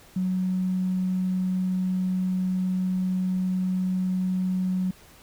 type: tone with tanh clipping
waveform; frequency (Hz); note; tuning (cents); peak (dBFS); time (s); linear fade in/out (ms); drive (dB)
triangle; 185; F#3; 0; -22; 0.16-4.91; 5; 2
effects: pink hiss -52 dBFS RMS until 5.22 s